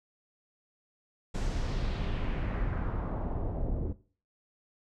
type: noise with low-pass filter sweep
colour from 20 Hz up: brown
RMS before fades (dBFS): -32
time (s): 1.34-3.93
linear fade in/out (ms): 10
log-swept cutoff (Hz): 7700 to 420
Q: 1.6
effects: noise-tail reverb RT60 0.4 s tail -17 dB re dry